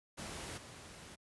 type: noise with level steps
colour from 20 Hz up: pink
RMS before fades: -44 / -52 dBFS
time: 0.17-1.16 s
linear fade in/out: 20 ms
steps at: 0.57 s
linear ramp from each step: 10 ms
effects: high-pass 60 Hz 12 dB/octave + resampled to 24000 Hz